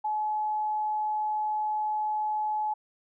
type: tone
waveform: sine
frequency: 853 Hz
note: G#5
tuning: 46 cents sharp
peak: -26 dBFS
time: 0.04-2.74 s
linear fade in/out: 10 ms
effects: none